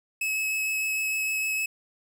45% pulse tone with vibrato, 2580 Hz, E7, 38 cents flat, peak -25 dBFS, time 0.21-1.66 s, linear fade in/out 5 ms, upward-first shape triangle, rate 6.6 Hz, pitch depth 11 cents each way, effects none

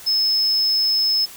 sine tone, 5200 Hz, E8, 24 cents flat, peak -13 dBFS, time 0.06-1.26 s, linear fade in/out 20 ms, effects tanh soft clip ceiling -15 dBFS + white hiss -40 dBFS RMS until 1.36 s

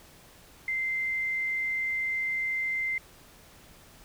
sine tone, 2082 Hz, C7, 9 cents flat, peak -27 dBFS, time 0.68-2.98 s, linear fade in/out 2 ms, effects pink hiss -54 dBFS RMS until 4.04 s

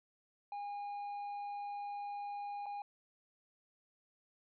triangle tone with dropouts, 815 Hz, G#5, 33 cents flat, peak -38 dBFS, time 0.52-2.82 s, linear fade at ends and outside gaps 2 ms, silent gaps 2.659-2.664 s, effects resampled to 11025 Hz

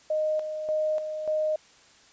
sine tone with tremolo, 618 Hz, D#5, 12 cents flat, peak -23 dBFS, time 0.1-1.56 s, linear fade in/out 5 ms, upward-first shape square, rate 1.7 Hz, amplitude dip 55%, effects white hiss -56 dBFS RMS until 2.12 s + resampled to 16000 Hz

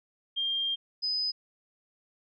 sine tone pair in turn, 3199 / 5013 Hz, G7 / D#8, +34 / +12 cents, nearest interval minor sixth, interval 778 cents, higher second, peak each -27 / -27 dBFS, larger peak neither, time 0.36-0.76 / 1.02-1.32 s, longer first, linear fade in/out 20 ms, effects none

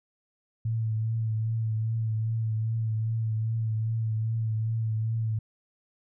sine tone with vibrato, 111.4 Hz, A2, 22 cents sharp, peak -25 dBFS, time 0.65-5.39 s, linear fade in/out 5 ms, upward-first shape triangle, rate 2.5 Hz, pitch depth 36 cents each way, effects none

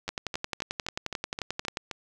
two click trains, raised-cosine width 0.2 ms, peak -13 / -16 dBFS, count 20 / 8, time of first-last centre 0.09-1.771 / 0.08-1.912 s, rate 11.3 / 3.82 Hz, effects none

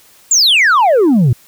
sine exponential sweep, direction down, 7500 to 109.9 Hz, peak -4 dBFS, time 0.31-1.33 s, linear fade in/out 5 ms, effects tanh soft clip ceiling -6 dBFS + white hiss -46 dBFS RMS until 1.47 s

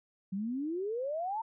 sine exponential sweep, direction up, 185 to 925 Hz, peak -32 dBFS, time 0.32-1.42 s, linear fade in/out 10 ms, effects none

